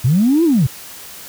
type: linear two-way sweep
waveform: sine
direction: up then down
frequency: 110 to 348 to 110 Hz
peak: -9 dBFS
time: 0.04-0.67 s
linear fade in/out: 10 ms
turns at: 0.44 s
effects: tanh soft clip ceiling -5 dBFS + white hiss -35 dBFS RMS until 1.28 s